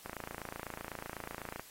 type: click train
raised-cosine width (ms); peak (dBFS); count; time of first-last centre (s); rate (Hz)
0.5; -26; 44; 0.06-1.596; 28
effects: white hiss -55 dBFS RMS until 1.7 s + AAC 48 kbps